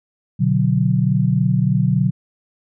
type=chord; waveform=sine; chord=B minor; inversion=none; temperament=equal; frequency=123.47 / 146.83 / 185 Hz; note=B2 / D3 / F#3; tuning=0 / 0 / 0 cents; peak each=-18 dBFS; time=0.39-2.11 s; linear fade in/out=20 ms; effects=none